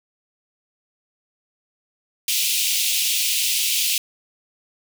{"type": "high-pass noise", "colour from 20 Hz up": "pink", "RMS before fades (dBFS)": -21, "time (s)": [2.28, 3.98], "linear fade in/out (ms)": 2, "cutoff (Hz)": 2500, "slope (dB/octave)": 48, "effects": []}